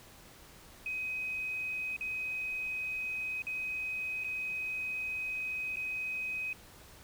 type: tone with dropouts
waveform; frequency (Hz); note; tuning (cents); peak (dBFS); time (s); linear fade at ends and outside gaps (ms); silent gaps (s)
triangle; 2521; D#7; +22; -30; 0.86-6.53; 2; 1.965-2.009 / 3.421-3.468 / 4.238-4.244 / 5.759-5.769
effects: tanh soft clip ceiling -32 dBFS + pink hiss -55 dBFS RMS until 7.03 s